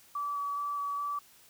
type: tone with vibrato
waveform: sine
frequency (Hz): 1148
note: D6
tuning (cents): -40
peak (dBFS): -31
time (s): 0.15-1.19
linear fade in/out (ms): 5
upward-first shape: square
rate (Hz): 2.4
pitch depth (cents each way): 10
effects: white hiss -59 dBFS RMS until 1.49 s